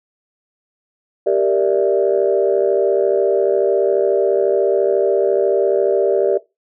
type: chord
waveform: sine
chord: E half-diminished seventh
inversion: first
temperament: equal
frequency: 392 / 466.2 / 587.3 / 659.3 Hz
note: G4 / Bb4 / D5 / E5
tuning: 0 / 0 / 0 / 0 cents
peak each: -16 / -18 / -17 / -21 dBFS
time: 1.26-6.38 s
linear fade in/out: 10 ms
effects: noise-tail reverb RT60 0.2 s tail -19 dB re dry + tanh soft clip ceiling -3 dBFS